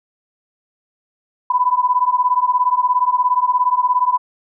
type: beating tone pair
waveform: sine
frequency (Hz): 987.8 / 1004.8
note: B5 / B5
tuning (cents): 0 / +30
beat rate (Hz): 17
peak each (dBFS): -16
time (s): 1.5-4.18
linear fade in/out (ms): 5
effects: none